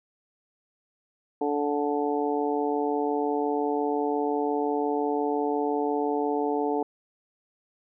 harmonic tone, 145.7 Hz, D3, 13 cents flat, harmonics 2 / 3 / 4 / 5 / 6, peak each -29 / -27 / -38 / -31 / -32 dBFS, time 1.41-6.83 s, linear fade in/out 5 ms, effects none

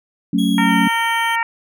sine chord, F# minor, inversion none, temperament just, 185 / 222 / 277.5 Hz, F#3 / A3 / C#4, 0 / +16 / +2 cents, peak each -18 dBFS, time 0.33-0.88 s, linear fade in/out 5 ms
45% pulse tone with pitch glide, 3322 to 3117 Hz, G#7 to G7, 0 to -11 cents, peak -26 dBFS, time 0.38-1.36 s, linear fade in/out 10 ms, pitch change -111 cents, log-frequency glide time 0.53-0.74 s
harmonic tone, 460 Hz, A#4, 23 cents flat, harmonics 2 / 3 / 4 / 5 / 6, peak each -19 / -26 / -21 / -24 / -35 dBFS, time 0.58-1.43 s, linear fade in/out 2 ms
effects none

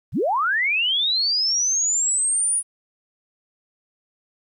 sine linear sweep, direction up, 61.8 to 9810 Hz, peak -18 dBFS, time 0.12-2.63 s, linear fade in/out 50 ms, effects 10-bit

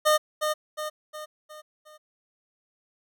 25% pulse tone with echo, 611 Hz, D#5, 32 cents flat, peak -14 dBFS, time 0.05-0.18 s, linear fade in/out 20 ms, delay 360 ms, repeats 5, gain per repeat -6 dB, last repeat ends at 1.98 s, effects none

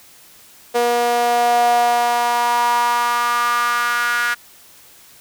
sawtooth tone with high-pass filter sweep, 239.4 Hz, A#3, 46 cents sharp, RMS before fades -17 dBFS, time 0.74-4.35 s, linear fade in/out 20 ms, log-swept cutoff 550 to 1500 Hz, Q 5.4, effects white hiss -46 dBFS RMS until 5.2 s

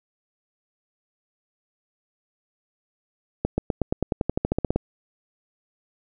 accelerating click train, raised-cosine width 2 ms, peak -8 dBFS, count 16, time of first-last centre 3.45-4.76 s, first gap 130 ms, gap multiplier 0.94, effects none

